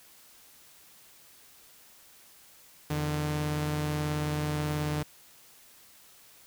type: tone pair together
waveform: sawtooth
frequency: 84.3 / 150.09 Hz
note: E2 / D3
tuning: +39 / +38 cents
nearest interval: minor seventh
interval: 999 cents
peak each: -33 / -25 dBFS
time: 2.9-5.03 s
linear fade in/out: 5 ms
effects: white hiss -56 dBFS RMS until 6.46 s